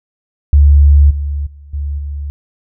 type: tone with level steps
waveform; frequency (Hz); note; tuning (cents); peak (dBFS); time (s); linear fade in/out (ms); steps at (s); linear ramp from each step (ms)
sine; 71.9; D2; -36; -3 / -15 / -33 / -16 / -19; 0.53-2.3; 0; 1.1 / 1.46 / 1.73 / 1.98; 10
effects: none